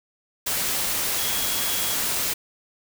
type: tone in noise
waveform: sine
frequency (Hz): 3322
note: G#7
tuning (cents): 0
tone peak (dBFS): -33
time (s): 1.18-1.95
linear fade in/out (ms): 10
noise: white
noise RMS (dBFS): -25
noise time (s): 0.46-2.34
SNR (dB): -11
effects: none